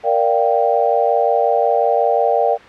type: chord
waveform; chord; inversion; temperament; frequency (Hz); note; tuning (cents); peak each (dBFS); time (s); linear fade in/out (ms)
sine; G minor seventh; first; equal; 466.2 / 587.3 / 698.5 / 784; Bb4 / D5 / F5 / G5; 0 / 0 / 0 / 0; -18; 0.03-2.58; 50
effects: white hiss -39 dBFS RMS until 2.68 s + low-pass 2000 Hz 12 dB/octave